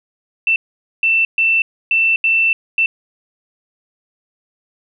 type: tone bursts at uneven times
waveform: sine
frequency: 2674 Hz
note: E7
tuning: 24 cents sharp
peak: -11 dBFS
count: 6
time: 0.47-0.56 / 1.03-1.25 / 1.38-1.62 / 1.91-2.16 / 2.24-2.53 / 2.78-2.86 s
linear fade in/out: 2 ms
effects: none